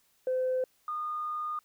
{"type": "tone pair in turn", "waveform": "sine", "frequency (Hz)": [513, 1223.2], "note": ["C5", "D#6"], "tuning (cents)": [-34, -30], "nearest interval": "octave + minor third", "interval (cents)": 1504, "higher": "second", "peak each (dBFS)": [-25, -31], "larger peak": "first", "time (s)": [[0.27, 0.64], [0.88, 1.59]], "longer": "second", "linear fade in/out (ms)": 2, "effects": ["tanh soft clip ceiling -23 dBFS", "white hiss -69 dBFS RMS until 1.64 s"]}